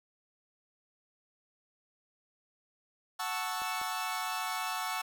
sawtooth chord, F# minor seventh, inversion none, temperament equal, 740 / 880 / 1108.7 / 1318.5 Hz, F#5 / A5 / C#6 / E6, 0 / 0 / 0 / 0 cents, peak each -35 dBFS, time 3.19-5.02 s, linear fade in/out 10 ms
clicks, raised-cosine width 1 ms, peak -34 dBFS, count 2, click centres 3.619 / 3.815 s
effects none

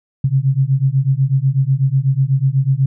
sine beating tone pair, 130.81 / 138.91 Hz, C3 / C#3, 0 / +4 cents, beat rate 8.1 Hz, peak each -15 dBFS, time 0.24-2.86 s, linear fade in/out 5 ms, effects none

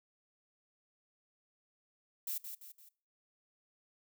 violet noise with echo, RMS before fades -38 dBFS, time 2.27-2.38 s, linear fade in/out 5 ms, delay 170 ms, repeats 3, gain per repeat -7 dB, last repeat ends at 2.89 s, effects noise-tail reverb RT60 0.4 s tail -21 dB re dry

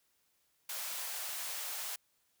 white high-pass noise, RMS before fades -40 dBFS, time 0.69-1.96 s, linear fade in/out 5 ms, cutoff 560 Hz, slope 24 dB/octave, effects white hiss -75 dBFS RMS until 2.4 s

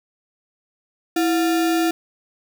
sine tone with sample-and-hold, 329.9 Hz, E4, 1 cent sharp, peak -16 dBFS, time 1.16-1.91 s, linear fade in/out 5 ms, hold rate 1050 Hz, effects none

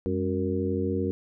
harmonic tone with a mistuned harmonic, 93 Hz, F#2, 9 cents sharp, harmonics 1 / 2 / 3 / 4 / 5, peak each -31 / -31 / -31 / -31 / -31 dBFS, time 0.06-1.11 s, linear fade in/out 0 ms, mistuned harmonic 2, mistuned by +140 cents, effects none

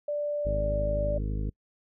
sine tone, 587.3 Hz, D5, in tune, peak -27 dBFS, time 0.08-1.18 s, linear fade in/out 5 ms
harmonic tone, 51.91 Hz, G#1, in tune, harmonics 1 / 2 / 3 / 4 / 5 / 6 / 8 / 9, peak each -29 / -35 / -39 / -41 / -43 / -45 / -47 / -48 dBFS, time 0.45-1.5 s, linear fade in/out 10 ms
effects noise-tail reverb RT60 0.1 s tail -26 dB re dry

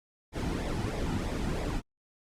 brown noise with flanger, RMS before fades -32 dBFS, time 0.32-1.82 s, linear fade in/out 50 ms, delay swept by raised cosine 0.67 to 1.87 ms, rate 3.1 Hz, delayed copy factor -0.6, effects low-pass 10000 Hz 12 dB/octave + Opus 48 kbps

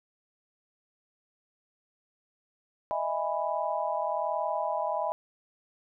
sine chord, E major seventh, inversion third, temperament just, 618.1 / 659.3 / 824.1 / 988.9 Hz, D#5 / E5 / G#5 / B5, -12 / 0 / -14 / +2 cents, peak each -33 dBFS, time 2.91-5.12 s, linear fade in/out 0 ms, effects none

